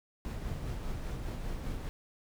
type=noise with tremolo; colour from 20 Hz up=brown; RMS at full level=-36 dBFS; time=0.25-1.89 s; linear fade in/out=0 ms; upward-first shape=sine; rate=5 Hz; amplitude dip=30%; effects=none